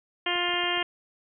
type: harmonic tone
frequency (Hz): 351.9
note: F4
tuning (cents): +13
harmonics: 1 / 2 / 3 / 4 / 5 / 6 / 7 / 8 / 9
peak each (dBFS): -33 / -33 / -34 / -37 / -33 / -33 / -37 / -31 / -32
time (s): 0.26-0.83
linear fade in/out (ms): 5
type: clicks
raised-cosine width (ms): 2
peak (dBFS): -37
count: 6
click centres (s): 0.357 / 0.492 / 0.54 / 0.638 / 0.775 / 0.824
effects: none